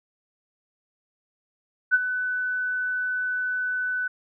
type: tone with ADSR envelope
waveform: sine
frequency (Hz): 1499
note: F#6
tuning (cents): +22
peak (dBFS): -13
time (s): 1.91-4.08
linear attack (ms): 32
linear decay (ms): 34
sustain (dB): -11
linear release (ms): 8
effects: none